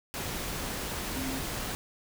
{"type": "tone in noise", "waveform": "sine", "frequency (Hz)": 263.8, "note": "C4", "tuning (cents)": 14, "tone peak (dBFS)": -34, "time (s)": [1.16, 1.39], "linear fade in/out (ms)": 0, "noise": "pink", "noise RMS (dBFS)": -35, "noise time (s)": [0.14, 1.75], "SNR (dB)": -2, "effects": []}